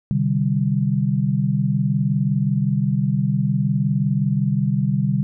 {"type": "chord", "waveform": "sine", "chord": "C suspended second", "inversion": "none", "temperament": "equal with one note detuned", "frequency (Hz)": [130.81, 150.26, 196], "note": ["C3", "D3", "G3"], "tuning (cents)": [0, 40, 0], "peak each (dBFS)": -21, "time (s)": [0.11, 5.23], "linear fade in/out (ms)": 0, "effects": []}